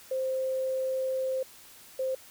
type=tone pair in turn; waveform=sine; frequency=523.3 / 523.3 Hz; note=C5 / C5; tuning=0 / 0 cents; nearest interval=unison; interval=0 cents; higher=neither; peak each=-27 dBFS; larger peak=neither; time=0.11-1.43 / 1.99-2.15 s; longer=first; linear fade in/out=5 ms; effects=white hiss -52 dBFS RMS until 2.3 s